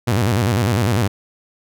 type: tone with vibrato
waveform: sawtooth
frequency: 108.3 Hz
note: A2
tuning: 27 cents flat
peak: -11 dBFS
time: 0.07-1.08 s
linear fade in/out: 10 ms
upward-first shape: square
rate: 10 Hz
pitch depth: 190 cents each way
effects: none